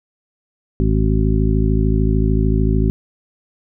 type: harmonic tone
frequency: 53.4 Hz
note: G#1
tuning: 49 cents sharp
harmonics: 1 / 2 / 3 / 4 / 5 / 7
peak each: -16 / -19 / -21 / -22 / -23 / -24 dBFS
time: 0.8-2.9 s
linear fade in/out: 0 ms
effects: none